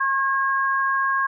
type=tone pair together; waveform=sine; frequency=1082.1 / 1631 Hz; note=C#6 / G#6; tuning=-42 / -32 cents; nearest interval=perfect fifth; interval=710 cents; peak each=-21 / -22 dBFS; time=0-1.27 s; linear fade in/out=10 ms; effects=none